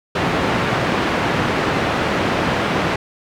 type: band-pass noise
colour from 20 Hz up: pink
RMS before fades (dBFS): -19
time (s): 0.15-2.96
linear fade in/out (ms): 5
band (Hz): 130 to 2400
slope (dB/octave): 12
effects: none